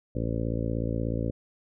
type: harmonic tone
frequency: 56.6 Hz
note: A1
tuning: 50 cents sharp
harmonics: 1 / 2 / 3 / 4 / 5 / 6 / 7 / 8 / 9 / 10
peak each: -33 / -31 / -36 / -35 / -35 / -40 / -41 / -41 / -37 / -42 dBFS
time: 0.15-1.31 s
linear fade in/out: 5 ms
effects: none